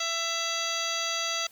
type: harmonic tone with a mistuned harmonic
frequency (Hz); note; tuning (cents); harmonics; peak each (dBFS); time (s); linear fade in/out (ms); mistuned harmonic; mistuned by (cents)
667; E5; +20; 1 / 2 / 3 / 4 / 5 / 6 / 7 / 9 / 10; -38 / -35 / -37 / -37 / -35 / -37 / -35 / -35 / -41; 0-1.47; 5; 6; -56
effects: white hiss -56 dBFS RMS until 1.51 s